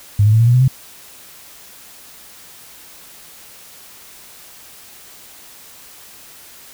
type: tone with pitch steps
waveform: sine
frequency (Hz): 102.5 / 106.85 / 111.39 / 116.12 / 121.05 / 126.19 / 131.55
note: G#2 / G#2 / A2 / A#2 / B2 / B2 / C3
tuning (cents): -22 / +50 / +22 / -6 / -34 / +38 / +10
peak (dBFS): -8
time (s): 0.19-0.68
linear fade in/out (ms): 5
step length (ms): 70
effects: white hiss -41 dBFS RMS until 6.73 s